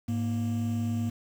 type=tone pair together; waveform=triangle; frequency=104.61 / 234.4 Hz; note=G#2 / A#3; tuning=+13 / +10 cents; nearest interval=octave + major second; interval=1397 cents; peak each=-27 dBFS; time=0.08-1.1 s; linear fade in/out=10 ms; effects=tanh soft clip ceiling -17 dBFS + 8-bit